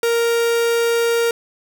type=tone; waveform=45% pulse; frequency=466.2 Hz; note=A#4; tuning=in tune; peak=-15 dBFS; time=0.03-1.31 s; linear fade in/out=2 ms; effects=none